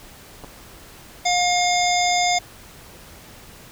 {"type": "clicks", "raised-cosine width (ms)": 1, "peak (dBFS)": -23, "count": 2, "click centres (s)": [0.438, 0.445]}
{"type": "harmonic tone", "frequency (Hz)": 713, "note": "F5", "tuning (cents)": 36, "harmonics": [1, 3, 5, 7, 9, 10], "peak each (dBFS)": [-19, -24, -26, -27, -29, -29], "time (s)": [1.25, 2.39], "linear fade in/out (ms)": 10}
{"effects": ["pink hiss -44 dBFS RMS until 3.71 s"]}